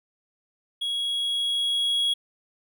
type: tone with level ramp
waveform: triangle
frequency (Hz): 3322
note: G#7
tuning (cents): 0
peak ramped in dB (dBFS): -24 to -19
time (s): 0.81-2.14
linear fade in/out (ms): 10
effects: none